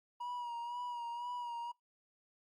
triangle tone with vibrato, 959 Hz, A#5, 49 cents sharp, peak -37 dBFS, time 0.2-1.72 s, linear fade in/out 10 ms, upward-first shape sine, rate 2 Hz, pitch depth 38 cents each way, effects noise-tail reverb RT60 0.2 s tail -25 dB re dry + Opus 48 kbps

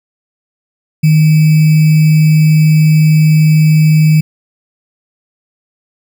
sine tone with sample-and-hold, 155.56 Hz, D#3, in tune, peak -4 dBFS, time 1.03-4.21 s, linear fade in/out 10 ms, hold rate 2450 Hz, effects none

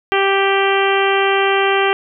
harmonic tone, 392 Hz, G4, in tune, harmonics 1 / 2 / 3 / 4 / 5 / 6 / 7 / 8, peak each -16 / -19 / -21 / -22 / -23 / -24 / -24 / -25 dBFS, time 0.12-1.93 s, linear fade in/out 0 ms, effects none

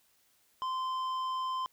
sine tone with tanh clipping, 1036 Hz, C6, 17 cents flat, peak -33 dBFS, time 0.62-1.66 s, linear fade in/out 0 ms, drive 9 dB, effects white hiss -69 dBFS RMS until 1.72 s

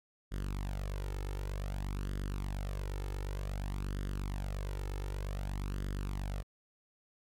sawtooth tone with flanger, 48.51 Hz, G1, 17 cents flat, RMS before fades -37 dBFS, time 0.31-6.43 s, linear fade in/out 20 ms, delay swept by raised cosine 0.6 to 2.3 ms, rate 0.54 Hz, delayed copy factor +0.65, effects MP3 64 kbps

